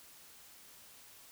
silence, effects white hiss -57 dBFS RMS until 1.31 s

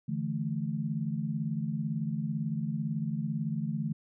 sine chord, D suspended second, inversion none, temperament equal with one note detuned, 146.83 / 164.81 / 218.5 Hz, D3 / E3 / A3, 0 / 0 / -12 cents, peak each -34 dBFS, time 0.08-3.93 s, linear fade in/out 10 ms, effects none

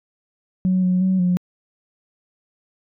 sine tone with pitch steps, 185.2 / 182.5 / 187.7 / 179.3 Hz, F#3 / F#3 / F#3 / F3, +2 / -24 / +25 / +46 cents, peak -14 dBFS, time 0.65-1.37 s, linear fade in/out 0 ms, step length 180 ms, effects tanh soft clip ceiling -11 dBFS

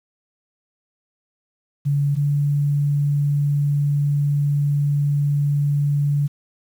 sine tone pair in turn, 142.6 / 144.17 Hz, C#3 / D3, +49 / -32 cents, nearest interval unison, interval 19 cents, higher second, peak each -16 dBFS, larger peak neither, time 1.85-2.16 / 2.16-6.28 s, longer second, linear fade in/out 20 ms, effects 8-bit

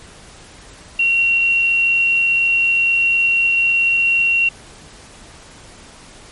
sine tone with quantisation, 2742 Hz, F7, 32 cents flat, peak -12 dBFS, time 0.99-4.49 s, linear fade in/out 5 ms, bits 7, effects pink hiss -41 dBFS RMS until 6.31 s + MP3 48 kbps

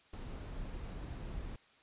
brown noise, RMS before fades -43 dBFS, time 0.13-1.56 s, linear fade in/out 5 ms, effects white hiss -65 dBFS RMS until 1.82 s + resampled to 8000 Hz

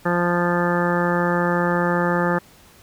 harmonic tone, 174.61 Hz, F3, in tune, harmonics 1 / 2 / 3 / 4 / 5 / 6 / 7 / 8 / 9 / 10, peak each -22 / -25 / -24 / -34 / -26 / -35 / -27 / -32 / -31 / -28 dBFS, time 0.05-2.39 s, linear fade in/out 10 ms, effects pink hiss -50 dBFS RMS until 2.82 s

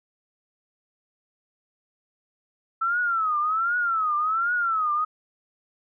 sine tone with vibrato, 1318.5 Hz, E6, in tune, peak -21 dBFS, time 2.81-5.05 s, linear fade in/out 10 ms, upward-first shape triangle, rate 1.3 Hz, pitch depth 190 cents each way, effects none

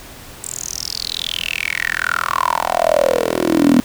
10% pulse tone with high-pass filter sweep, 41.2 Hz, E1, in tune, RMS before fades -18 dBFS, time 0.44-3.8 s, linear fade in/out 0 ms, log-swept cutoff 8000 to 250 Hz, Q 8.3, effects pink hiss -37 dBFS RMS until 3.84 s

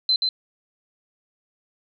sine tone with echo, 4071 Hz, C8, 48 cents flat, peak -16 dBFS, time 0.09-0.16 s, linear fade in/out 2 ms, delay 130 ms, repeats 1, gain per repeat -3 dB, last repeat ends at 0.29 s, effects none

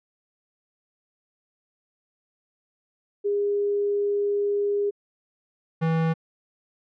sine / square tone pair in turn, 407.3 / 162.48 Hz, G#4 / E3, -34 / -25 cents, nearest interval octave + major third, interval 1591 cents, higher first, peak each -21 dBFS, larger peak neither, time 3.24-4.91 / 5.81-6.14 s, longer first, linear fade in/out 20 ms, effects low-pass 2000 Hz 12 dB/octave

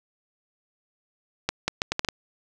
accelerating click train, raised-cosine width 0.2 ms, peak -6 dBFS, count 7, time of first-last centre 1.49-2.087 s, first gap 190 ms, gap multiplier 0.73, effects none

